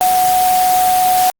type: tone in noise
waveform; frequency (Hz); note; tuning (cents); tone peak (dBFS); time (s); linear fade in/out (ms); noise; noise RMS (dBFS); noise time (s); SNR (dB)
sine; 737; F#5; -7; -10; 0.01-1.3; 0; white; -20; 0.01-1.3; +7
effects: Opus 24 kbps